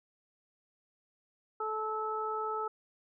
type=harmonic tone; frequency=434.6 Hz; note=A4; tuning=21 cents flat; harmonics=1 / 2 / 3; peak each=-37 / -38 / -35 dBFS; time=1.6-2.68 s; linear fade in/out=5 ms; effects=none